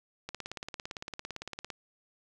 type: click train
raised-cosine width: 0.2 ms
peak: -21 dBFS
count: 26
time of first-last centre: 0.29-1.702 s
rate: 17.7 Hz
effects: none